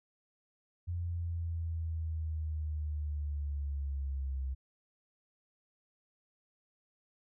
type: linear sweep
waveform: sine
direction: down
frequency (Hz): 87.31 to 65.7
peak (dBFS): -33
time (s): 0.87-4.55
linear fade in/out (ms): 20
effects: none